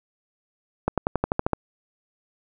accelerating click train, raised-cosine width 1 ms, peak -7 dBFS, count 9, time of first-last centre 0.88-1.533 s, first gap 97 ms, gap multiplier 0.95, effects none

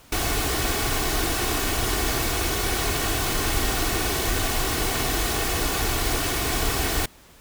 pink noise with comb filter, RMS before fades -24 dBFS, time 0.12-7.06 s, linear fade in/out 5 ms, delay 2.7 ms, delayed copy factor +0.55, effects pink hiss -51 dBFS RMS until 7.4 s

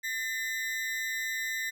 40% pulse ring-modulated tone, 1912 Hz, A#6, 43 cents sharp, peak -27 dBFS, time 0.03-1.71 s, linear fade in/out 20 ms, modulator 116 Hz, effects none

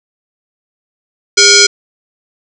sine tone with frequency modulation, 405.4 Hz, G#4, 42 cents flat, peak -3 dBFS, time 1.37-1.67 s, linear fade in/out 10 ms, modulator 918 Hz, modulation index 6.9, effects none

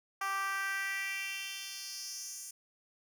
10% pulse tone with high-pass filter sweep, 390.7 Hz, G4, 6 cents flat, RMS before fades -38 dBFS, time 0.21-2.51 s, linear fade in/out 5 ms, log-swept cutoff 1000 to 7700 Hz, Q 2.9, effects none

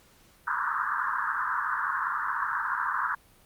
pink band-pass noise, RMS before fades -29 dBFS, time 0.47-3.15 s, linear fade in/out 5 ms, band 950 to 1700 Hz, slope 96 dB/octave, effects pink hiss -59 dBFS RMS until 3.45 s + Opus 48 kbps

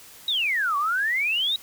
sine exponential two-way sweep, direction down then up, 3889 to 1110 to 3889 Hz, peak -21 dBFS, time 0.28-1.56 s, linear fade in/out 2 ms, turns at 0.77 s, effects white hiss -47 dBFS RMS until 1.62 s

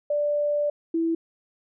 sine tone pair in turn, 587.3 / 329.6 Hz, D5 / E4, 0 / 0 cents, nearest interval minor seventh, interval 1000 cents, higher first, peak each -21 dBFS, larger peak neither, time 0.1-0.7 / 0.94-1.15 s, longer first, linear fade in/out 5 ms, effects none

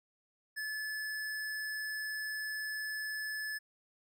square tone, 1727 Hz, A6, 33 cents flat, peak -37 dBFS, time 0.56-3.59 s, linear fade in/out 20 ms, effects none

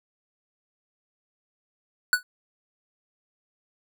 square tone with exponential decay, 1480 Hz, F#6, in tune, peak -14 dBFS, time 2.13-2.23 s, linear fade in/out 1 ms, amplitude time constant 20 ms, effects none

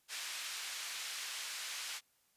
pink band-pass noise, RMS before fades -43 dBFS, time 0.08-2.01 s, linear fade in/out 50 ms, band 2000 to 8600 Hz, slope 12 dB/octave, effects white hiss -74 dBFS RMS until 2.36 s + resampled to 32000 Hz

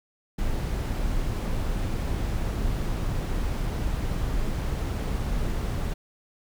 brown noise, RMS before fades -27 dBFS, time 0.38-5.94 s, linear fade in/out 10 ms, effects none

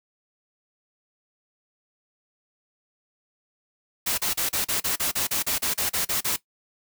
white noise bursts, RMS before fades -25 dBFS, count 15, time 4.06-6.364 s, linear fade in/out 10 ms, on 120 ms, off 36 ms, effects noise-tail reverb RT60 0.1 s tail -17 dB re dry

